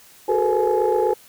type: tone cluster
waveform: sine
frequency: 370.3 / 425.8 / 453.8 / 502 / 845 Hz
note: F#4 / G#4 / A#4 / B4 / G#5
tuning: +1 / +43 / -47 / +28 / +30 cents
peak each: -22 dBFS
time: 0.28-1.14 s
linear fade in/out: 10 ms
effects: tanh soft clip ceiling -9 dBFS + white hiss -49 dBFS RMS until 1.28 s